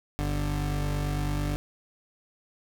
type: tone pair together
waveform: 30% pulse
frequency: 49.08 / 146.83 Hz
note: G1 / D3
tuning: +3 / 0 cents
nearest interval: octave + perfect fifth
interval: 1897 cents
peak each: -26 / -28 dBFS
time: 0.19-1.56 s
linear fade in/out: 0 ms
effects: none